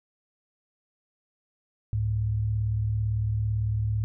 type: tone pair together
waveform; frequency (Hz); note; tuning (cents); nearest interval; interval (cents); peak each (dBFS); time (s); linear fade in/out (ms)
sine; 69.3 / 107.19; C#2 / A2; 0 / -45; minor sixth; 755; -32 / -24; 1.93-4.04; 0
effects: none